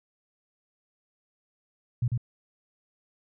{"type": "tone with echo", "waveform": "sine", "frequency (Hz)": 120.4, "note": "B2", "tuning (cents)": -44, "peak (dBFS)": -22, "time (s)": [2.02, 2.08], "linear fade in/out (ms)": 5, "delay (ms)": 97, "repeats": 1, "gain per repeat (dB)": -2, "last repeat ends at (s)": 2.177, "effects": []}